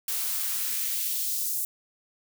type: noise with high-pass filter sweep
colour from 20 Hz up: blue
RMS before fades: -29 dBFS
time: 0.08-1.65 s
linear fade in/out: 2 ms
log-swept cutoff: 430 to 7800 Hz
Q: 0.97
effects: none